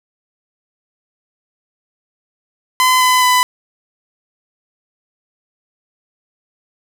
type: tone with pitch steps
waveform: sawtooth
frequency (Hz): 1019 / 1009.6 / 1000.3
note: C6 / B5 / B5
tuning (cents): -46 / +38 / +22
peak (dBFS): -6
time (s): 2.8-3.43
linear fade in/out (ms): 0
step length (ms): 210
effects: none